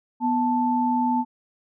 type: tone pair together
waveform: sine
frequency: 246 / 880 Hz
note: B3 / A5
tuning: -7 / 0 cents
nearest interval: octave + minor seventh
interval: 2207 cents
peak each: -22 dBFS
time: 0.2-1.25 s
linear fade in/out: 50 ms
effects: none